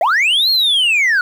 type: linear two-way sweep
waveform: sine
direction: up then down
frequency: 599 to 4327 to 1415 Hz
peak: -8 dBFS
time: 0.01-1.21 s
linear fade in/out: 2 ms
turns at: 0.5 s
effects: tanh soft clip ceiling -10 dBFS + 7-bit